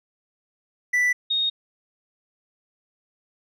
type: tone pair in turn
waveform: triangle / sine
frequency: 1975.5 / 3719 Hz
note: B6 / A#7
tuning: 0 / -5 cents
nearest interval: major seventh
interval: 1095 cents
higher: second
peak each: -16 / -20 dBFS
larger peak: first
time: 0.93-1.13 / 1.3-1.5 s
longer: neither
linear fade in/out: 10 ms
effects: none